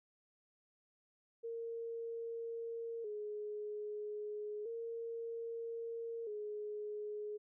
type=tone with vibrato; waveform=sine; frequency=440 Hz; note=A4; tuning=in tune; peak=-40 dBFS; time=1.43-7.38 s; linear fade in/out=20 ms; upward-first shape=square; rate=0.31 Hz; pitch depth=81 cents each way; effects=none